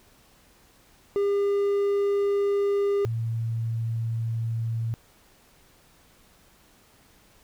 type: tone pair in turn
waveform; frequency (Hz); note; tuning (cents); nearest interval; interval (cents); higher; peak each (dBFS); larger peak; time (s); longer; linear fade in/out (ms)
triangle / sine; 402.5 / 114.1; G4 / A#2; +46 / -37; octave + minor seventh; 2183; first; -19 / -25; first; 1.16-3.05 / 3.05-4.94; neither; 0
effects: pink hiss -58 dBFS RMS until 7.43 s